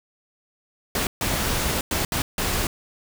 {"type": "noise bursts at uneven times", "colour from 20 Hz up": "pink", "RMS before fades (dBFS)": -24, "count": 5, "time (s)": [[0.95, 1.07], [1.21, 1.81], [1.91, 2.05], [2.12, 2.22], [2.38, 2.67]], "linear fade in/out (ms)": 2, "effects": []}